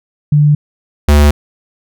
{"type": "tone pair in turn", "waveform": ["sine", "square"], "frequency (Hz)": [148, 73.34], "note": ["D3", "D2"], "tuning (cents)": [14, -2], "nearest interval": "octave", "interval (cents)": 1216, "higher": "first", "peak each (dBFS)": -5, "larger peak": "neither", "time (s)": [[0.32, 0.55], [1.08, 1.31]], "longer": "neither", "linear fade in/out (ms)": 5, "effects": []}